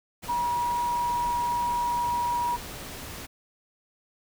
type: tone in noise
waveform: sine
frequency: 960 Hz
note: B5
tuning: 49 cents flat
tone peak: -24 dBFS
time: 0.28-2.57 s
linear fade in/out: 20 ms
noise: pink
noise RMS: -39 dBFS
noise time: 0.22-3.27 s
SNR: +12 dB
effects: none